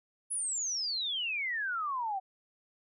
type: exponential sweep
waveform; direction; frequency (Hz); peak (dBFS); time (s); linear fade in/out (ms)
sine; down; 10548 to 743; -31; 0.3-2.2; 20
effects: none